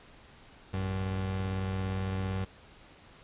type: tone pair together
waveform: 30% pulse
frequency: 56.43 / 95 Hz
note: A1 / F#2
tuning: +44 / +46 cents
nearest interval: major sixth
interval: 902 cents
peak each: -40 / -28 dBFS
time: 0.73-2.45 s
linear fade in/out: 10 ms
effects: pink hiss -55 dBFS RMS until 3.23 s + resampled to 8000 Hz